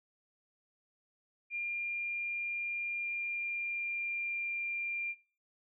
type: tone with pitch glide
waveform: sine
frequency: 2400 to 2386 Hz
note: D7 to D7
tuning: +37 to +27 cents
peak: -34 dBFS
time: 1.5-5.15 s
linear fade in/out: 50 ms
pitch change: -10 cents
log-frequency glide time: 2.89-4.5 s
effects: noise-tail reverb RT60 0.4 s tail -21 dB re dry